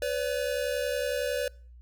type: tone pair together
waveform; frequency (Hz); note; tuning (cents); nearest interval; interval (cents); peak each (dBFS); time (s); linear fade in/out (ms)
square; 501.1 / 572; B4 / D5; +25 / -46; major second; 229; -31 / -31; 0.02-1.48; 2
effects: noise-tail reverb RT60 0.5 s tail -26 dB re dry + added 60 Hz sine -47 dBFS peak until 1.81 s